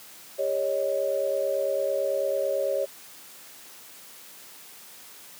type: tone cluster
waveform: sine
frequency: 401.2 / 553 / 622 Hz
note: G4 / C#5 / D#5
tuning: +40 / -4 / -1 cents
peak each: -32 / -25 / -30 dBFS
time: 0.38-2.86 s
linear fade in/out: 20 ms
effects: white hiss -47 dBFS RMS until 5.39 s + high-pass 150 Hz 12 dB/octave